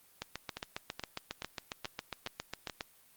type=two click trains; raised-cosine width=0.2 ms; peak=-19 / -21 dBFS; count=20 / 6; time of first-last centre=0.22-2.809 / 0.57-2.698 s; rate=7.34 / 2.35 Hz; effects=white hiss -63 dBFS RMS until 3.16 s + Opus 32 kbps